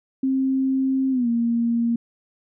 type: tone with pitch glide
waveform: sine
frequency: 265.4 to 233.7 Hz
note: C4 to A#3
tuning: +25 to +5 cents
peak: -18 dBFS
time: 0.23-1.96 s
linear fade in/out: 5 ms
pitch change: -220 cents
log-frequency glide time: 1.11-1.28 s
effects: none